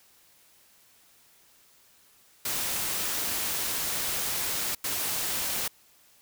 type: noise bursts at uneven times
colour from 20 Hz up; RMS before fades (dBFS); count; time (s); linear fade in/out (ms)
white; -30; 2; 2.45-4.75 / 4.84-5.68; 5
effects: white hiss -60 dBFS RMS until 6.21 s